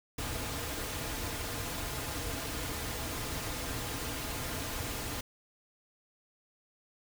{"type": "noise with comb filter", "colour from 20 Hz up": "pink", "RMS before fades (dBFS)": -37, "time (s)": [0.18, 5.21], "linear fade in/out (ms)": 5, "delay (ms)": 5.3, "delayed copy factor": -0.5, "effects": []}